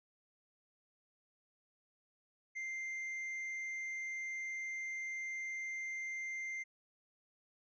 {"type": "tone with tanh clipping", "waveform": "sine", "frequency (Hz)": 2093, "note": "C7", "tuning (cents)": 0, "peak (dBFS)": -40, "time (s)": [2.55, 6.64], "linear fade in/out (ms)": 20, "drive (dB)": 5, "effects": ["resampled to 16000 Hz"]}